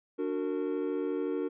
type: chord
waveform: triangle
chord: D augmented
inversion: none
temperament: just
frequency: 293.7 / 367.1 / 458.9 Hz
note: D4 / F#4 / A#4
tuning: 0 / -14 / -27 cents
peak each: -32 dBFS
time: 0.18-1.49 s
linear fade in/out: 20 ms
effects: resampled to 8000 Hz